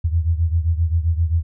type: beating tone pair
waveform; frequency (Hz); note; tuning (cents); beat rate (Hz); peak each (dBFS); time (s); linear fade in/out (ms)
sine; 80.9 / 88.5; E2 / F2; -32 / +23; 7.6; -17 / -21; 0.04-1.43; 10
effects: none